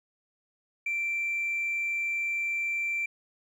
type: tone with hard clipping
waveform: triangle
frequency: 2349 Hz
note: D7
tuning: in tune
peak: -27 dBFS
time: 0.86-3.06 s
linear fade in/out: 5 ms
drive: 2 dB
effects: none